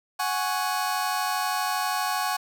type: chord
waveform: sawtooth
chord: F# suspended second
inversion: none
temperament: just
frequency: 740 / 832.5 / 1110 Hz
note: F#5 / G#5 / C#6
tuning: 0 / +4 / +2 cents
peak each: -25 dBFS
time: 0.19-2.37 s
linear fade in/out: 10 ms
effects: none